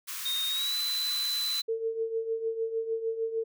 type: high-pass noise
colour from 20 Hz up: white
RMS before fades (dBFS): -37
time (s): 0.07-1.62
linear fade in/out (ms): 20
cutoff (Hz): 1000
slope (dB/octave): 96
type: tone with pitch glide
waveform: sine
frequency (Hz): 3700 to 4012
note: A#7 to B7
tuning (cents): -14 to +26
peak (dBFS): -28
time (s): 0.25-1.62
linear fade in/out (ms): 10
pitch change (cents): +140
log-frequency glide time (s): 0.47-0.77
type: tone with tremolo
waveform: sine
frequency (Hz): 451.1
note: A4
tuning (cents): +43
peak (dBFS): -25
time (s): 1.68-3.44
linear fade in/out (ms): 10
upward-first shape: triangle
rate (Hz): 6.6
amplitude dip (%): 75
effects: none